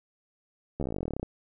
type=slowing click train; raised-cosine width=2 ms; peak=-19 dBFS; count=21; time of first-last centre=0.8-1.23 s; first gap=13 ms; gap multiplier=1.05; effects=none